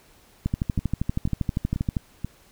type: two click trains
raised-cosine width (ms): 5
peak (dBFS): -11 / -15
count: 20 / 4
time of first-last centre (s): 0.46-1.968 / 0.79-2.246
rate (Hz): 12.6 / 2.06
effects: pink hiss -56 dBFS RMS until 2.51 s